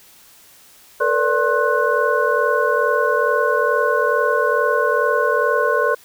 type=tone cluster; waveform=sine; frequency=448.9 / 491.2 / 581 / 1065 / 1485 Hz; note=A4 / B4 / D5 / C6 / F#6; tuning=+35 / -9 / -19 / +30 / +6 cents; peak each=-21 dBFS; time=1-5.95 s; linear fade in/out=10 ms; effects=white hiss -48 dBFS RMS until 6.04 s